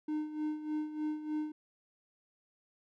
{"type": "tone with tremolo", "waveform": "triangle", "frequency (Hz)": 305.2, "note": "D#4", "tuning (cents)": -33, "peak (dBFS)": -29, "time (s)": [0.08, 1.52], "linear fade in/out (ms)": 5, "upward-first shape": "sine", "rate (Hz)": 3.3, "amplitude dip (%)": 70, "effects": []}